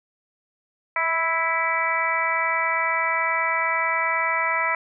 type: harmonic tone with a mistuned harmonic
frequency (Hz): 329.3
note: E4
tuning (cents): -2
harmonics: 2 / 3 / 4 / 5 / 6 / 7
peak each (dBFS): -31 / -26 / -27 / -34 / -25 / -27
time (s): 0.96-4.75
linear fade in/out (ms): 2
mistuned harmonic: 2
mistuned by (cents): -20
effects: none